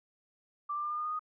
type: tone with pitch steps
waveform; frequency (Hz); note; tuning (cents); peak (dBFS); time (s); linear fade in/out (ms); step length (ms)
sine; 1174.7 / 1185.6 / 1196.6 / 1207.7 / 1218.9 / 1230.3 / 1241.7; D6 / D6 / D6 / D6 / D#6 / D#6 / D#6; 0 / +16 / +32 / +48 / -36 / -20 / -4; -32; 0.69-1.194; 10; 72
effects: none